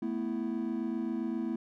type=chord; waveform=triangle; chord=A suspended second; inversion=none; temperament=just; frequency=220 / 247.5 / 330 Hz; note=A3 / B3 / E4; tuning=0 / +4 / +2 cents; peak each=-33 dBFS; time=0.02-1.56 s; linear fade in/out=5 ms; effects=tanh soft clip ceiling -21 dBFS